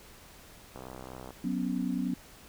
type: click train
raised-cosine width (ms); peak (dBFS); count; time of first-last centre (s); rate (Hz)
1; -29; 36; 0.76-1.306; 64.1
type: chord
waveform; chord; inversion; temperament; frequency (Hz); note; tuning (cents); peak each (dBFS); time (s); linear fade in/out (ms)
sine; F# suspended fourth; none; equal; 185 / 246.9 / 277.2; F#3 / B3 / C#4; 0 / 0 / 0; -33 / -32 / -34; 1.44-2.14; 5
effects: pink hiss -53 dBFS RMS until 2.48 s